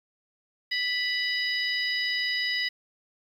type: harmonic tone with a mistuned harmonic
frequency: 987.8 Hz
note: B5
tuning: in tune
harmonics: 2 / 3 / 4 / 5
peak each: -28 / -33 / -35 / -31 dBFS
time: 0.71-2.69 s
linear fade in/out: 10 ms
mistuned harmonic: 4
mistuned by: -40 cents
effects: 9-bit